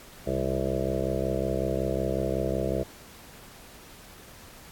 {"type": "harmonic tone with a mistuned harmonic", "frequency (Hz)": 65.41, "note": "C2", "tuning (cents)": 0, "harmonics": [1, 2, 3, 5, 6, 7, 8, 9, 10], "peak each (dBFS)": [-34, -34, -34, -34, -34, -34, -34, -34, -34], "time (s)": [0.26, 2.84], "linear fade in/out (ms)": 20, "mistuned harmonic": 3, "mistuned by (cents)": 46, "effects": ["pink hiss -49 dBFS RMS until 4.71 s", "AAC 64 kbps"]}